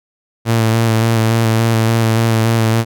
sawtooth tone with vibrato, 113.3 Hz, A#2, 49 cents flat, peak -7 dBFS, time 0.45-2.85 s, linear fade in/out 50 ms, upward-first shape square, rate 3.5 Hz, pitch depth 21 cents each way, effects none

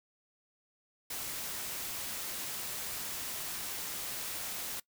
white noise, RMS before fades -39 dBFS, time 1.1-4.8 s, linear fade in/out 5 ms, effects noise-tail reverb RT60 0.1 s tail -21 dB re dry

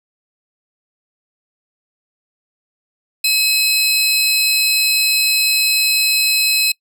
sawtooth tone pair together, 2564 / 4085 Hz, E7 / C8, -49 / -42 cents, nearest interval minor sixth, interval 807 cents, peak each -13 dBFS, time 3.24-6.72 s, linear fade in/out 5 ms, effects noise-tail reverb RT60 0.1 s tail -26 dB re dry

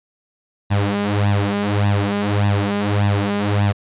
sawtooth tone with flanger, 101.8 Hz, G#2, 34 cents flat, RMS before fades -18 dBFS, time 0.7-3.73 s, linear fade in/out 20 ms, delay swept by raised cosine 1.1 to 5 ms, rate 1.7 Hz, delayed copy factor +0.8, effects resampled to 8000 Hz

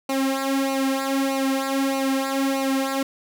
sawtooth tone with flanger, 270 Hz, C#4, 45 cents flat, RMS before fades -23 dBFS, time 0.09-3.03 s, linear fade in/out 5 ms, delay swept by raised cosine 0.58 to 3.38 ms, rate 1.6 Hz, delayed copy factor -0.8, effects none

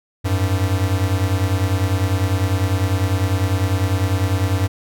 square beating tone pair, 92.5 / 102.5 Hz, F#2 / G#2, 0 / -22 cents, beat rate 10 Hz, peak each -19 / -21 dBFS, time 0.24-4.68 s, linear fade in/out 20 ms, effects none

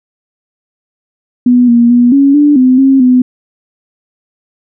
sine tone with pitch steps, 246.2 / 236.6 / 242.5 / 277.7 / 292.9 / 255.7 / 269 / 251.7 Hz, B3 / A#3 / B3 / C#4 / D4 / C4 / C4 / B3, -5 / +26 / -31 / +3 / -5 / -40 / +48 / +33 cents, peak -3 dBFS, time 1.46-3.22 s, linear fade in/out 5 ms, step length 220 ms, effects none

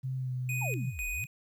sine tone with pitch glide, 130.81 to 126.72 Hz, C3 to B2, 0 to +45 cents, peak -31 dBFS, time 0.03-0.91 s, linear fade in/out 20 ms, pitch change -55 cents, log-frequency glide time 0.16-0.33 s
square tone with tremolo, 2489 Hz, D#7, in tune, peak -34 dBFS, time 0.49-1.27 s, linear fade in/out 2 ms, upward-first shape square, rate 2 Hz, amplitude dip 80%
sine exponential two-way sweep, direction down then up, 964 to 35.4 to 151.8 Hz, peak -37 dBFS, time 0.61-1.26 s, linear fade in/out 10 ms, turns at 1.08 s
effects 11-bit

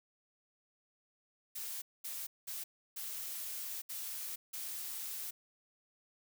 blue noise bursts at uneven times, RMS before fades -42 dBFS, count 6, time 1.55-1.82 / 2.04-2.27 / 2.47-2.64 / 2.96-3.82 / 3.89-4.36 / 4.53-5.31 s, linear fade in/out 10 ms, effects none

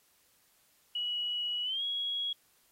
sine tone with pitch glide, 2924 to 3320 Hz, F#7 to G#7, -21 to -1 cents, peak -31 dBFS, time 0.95-2.33 s, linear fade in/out 5 ms, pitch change +220 cents, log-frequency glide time 1.63-1.83 s, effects white hiss -68 dBFS RMS until 2.71 s + AAC 48 kbps

